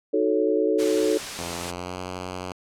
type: chord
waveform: sine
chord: D# half-diminished seventh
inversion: none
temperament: equal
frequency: 311.1 / 370 / 440 / 554.4 Hz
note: D#4 / F#4 / A4 / C#5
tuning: 0 / 0 / 0 / 0 cents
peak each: -25 / -26 / -22 / -27 dBFS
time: 0.13-1.18 s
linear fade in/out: 10 ms
type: noise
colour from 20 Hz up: white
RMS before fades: -32 dBFS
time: 0.78-1.72 s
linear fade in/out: 20 ms
type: tone with pitch glide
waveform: 5% pulse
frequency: 85.8 to 91.43 Hz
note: F2 to F#2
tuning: -30 to -20 cents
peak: -20 dBFS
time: 1.39-2.52 s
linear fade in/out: 0 ms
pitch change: +110 cents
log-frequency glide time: 1.52-1.99 s
effects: low-pass 8000 Hz 12 dB/octave